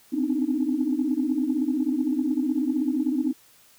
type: tone cluster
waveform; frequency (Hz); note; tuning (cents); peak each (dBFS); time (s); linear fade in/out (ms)
sine; 253.5 / 263.6 / 296.9 / 312.8; B3 / C4 / D4 / D#4; +45 / +13 / +19 / +9; -27; 0.12-3.33; 20
effects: tanh soft clip ceiling -12 dBFS + white hiss -56 dBFS RMS until 3.78 s